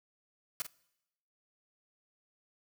white noise with echo, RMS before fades -34 dBFS, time 0.6-0.62 s, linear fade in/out 0 ms, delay 46 ms, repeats 1, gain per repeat -10 dB, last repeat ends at 0.666 s, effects noise-tail reverb RT60 0.9 s tail -23 dB re dry

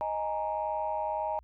sine chord, D# suspended fourth, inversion none, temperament equal, 622.3 / 830.6 / 932.3 Hz, D#5 / G#5 / A#5, 0 / 0 / 0 cents, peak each -33 dBFS, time 0.01-1.39 s, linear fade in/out 0 ms, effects tanh soft clip ceiling -21 dBFS + added 60 Hz sine -55 dBFS peak until 1.43 s

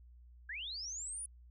sine linear sweep, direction up, 1568 to 9956 Hz, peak -40 dBFS, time 0.49-1.26 s, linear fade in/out 5 ms, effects added 60 Hz sine -55 dBFS peak until 1.5 s

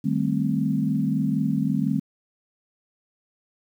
sine chord, A half-diminished seventh, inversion second, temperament equal with one note detuned, 153.87 / 196 / 220 / 261.6 Hz, Eb3 / G3 / A3 / C4, -19 / 0 / 0 / 0 cents, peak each -26 dBFS, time 0.04-2 s, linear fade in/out 10 ms, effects 9-bit

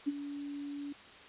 sine tone with ADSR envelope, 286.2 Hz, D4, 45 cents flat, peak -26 dBFS, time 0.06-0.93 s, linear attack 22 ms, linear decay 29 ms, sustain -12 dB, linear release 8 ms, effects white hiss -53 dBFS RMS until 1.28 s + resampled to 8000 Hz

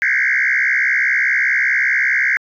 sine tone with frequency modulation, 1864.7 Hz, A#6, in tune, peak -12 dBFS, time 0.02-2.37 s, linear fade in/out 0 ms, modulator 64.9 Hz, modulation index 4.9, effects tanh soft clip ceiling -8 dBFS

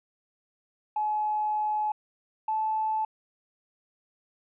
triangle tone pair in turn, 850 / 870.9 Hz, G#5 / A5, +40 / -18 cents, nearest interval unison, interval 42 cents, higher second, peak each -21 dBFS, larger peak neither, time 0.96-1.92 / 2.48-3.05 s, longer first, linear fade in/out 5 ms, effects tanh soft clip ceiling -23 dBFS + resampled to 8000 Hz

